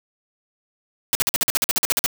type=noise bursts; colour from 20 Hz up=white; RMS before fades=-19 dBFS; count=14; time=1.13-2.061 s; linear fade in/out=0 ms; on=21 ms; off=49 ms; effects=none